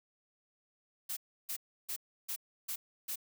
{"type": "noise bursts", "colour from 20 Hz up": "blue", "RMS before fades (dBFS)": -38, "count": 6, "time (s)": [1.09, 3.158], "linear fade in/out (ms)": 10, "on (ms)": 78, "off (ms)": 320, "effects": []}